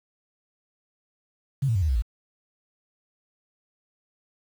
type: tone with pitch steps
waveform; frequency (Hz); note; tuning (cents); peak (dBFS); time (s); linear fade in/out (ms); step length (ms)
sine; 136.9 / 113.8 / 94.59 / 78.63 / 65.36 / 54.33; C#3 / A#2 / F#2 / D#2 / C2 / A1; -21 / -41 / +39 / +19 / -1 / -21; -20; 1.62-2.022; 10; 67
effects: 8-bit